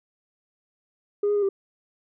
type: tone with pitch steps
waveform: sine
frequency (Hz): 409.5 / 413.2 / 409 / 392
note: G#4 / G#4 / G#4 / G4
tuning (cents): -24 / -9 / -26 / 0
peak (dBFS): -18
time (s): 1.23-1.49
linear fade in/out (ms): 5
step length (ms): 65
effects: tanh soft clip ceiling -17 dBFS